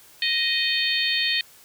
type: harmonic tone with a mistuned harmonic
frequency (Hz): 623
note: D#5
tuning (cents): +2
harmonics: 3 / 4 / 5 / 6 / 7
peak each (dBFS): -27 / -27 / -27 / -27 / -27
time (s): 0.22-1.41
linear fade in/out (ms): 2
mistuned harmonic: 6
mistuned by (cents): -39
effects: white hiss -51 dBFS RMS until 1.64 s